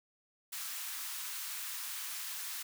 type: high-pass noise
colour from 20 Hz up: white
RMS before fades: -41 dBFS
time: 0.52-2.63 s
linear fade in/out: 10 ms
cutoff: 1000 Hz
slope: 24 dB/octave
effects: none